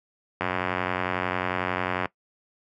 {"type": "click train", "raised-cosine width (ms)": 0.5, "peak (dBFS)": -10, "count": 151, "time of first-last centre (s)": [0.41, 2.057], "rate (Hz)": 91.1, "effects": ["noise-tail reverb RT60 0.1 s tail -20 dB re dry", "high-pass 100 Hz 12 dB/octave"]}